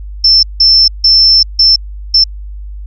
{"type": "tone bursts at uneven times", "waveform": "sine", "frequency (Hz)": 5330, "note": "E8", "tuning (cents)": 18, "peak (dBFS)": -3, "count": 5, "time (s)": [[0.24, 0.43], [0.6, 0.88], [1.04, 1.43], [1.59, 1.76], [2.14, 2.24]], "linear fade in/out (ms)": 5, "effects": ["added 50 Hz sine -22 dBFS peak until 2.86 s"]}